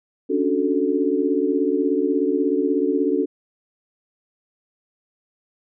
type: chord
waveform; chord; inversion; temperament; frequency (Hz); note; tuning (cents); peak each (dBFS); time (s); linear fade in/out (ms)
sine; D major seventh; third; equal; 277.2 / 293.7 / 370 / 440; C#4 / D4 / F#4 / A4; 0 / 0 / 0 / 0; -23; 0.29-3.26; 20
effects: none